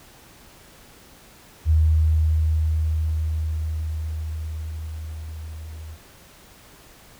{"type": "tone with level ramp", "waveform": "sine", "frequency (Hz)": 78.7, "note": "D#2", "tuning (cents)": 20, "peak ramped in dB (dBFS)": [-13, -34], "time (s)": [1.65, 5.98], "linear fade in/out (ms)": 50, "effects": ["pink hiss -49 dBFS RMS until 7.19 s"]}